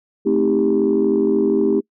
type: chord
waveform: sine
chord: A half-diminished seventh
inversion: none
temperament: just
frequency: 220 / 264 / 316.8 / 396 Hz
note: A3 / C4 / Eb4 / G4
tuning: 0 / +16 / +31 / +18 cents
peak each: -20 / -21 / -19 / -16 dBFS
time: 0.25-1.81 s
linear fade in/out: 20 ms
effects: noise-tail reverb RT60 0.1 s tail -25 dB re dry + tanh soft clip ceiling -7 dBFS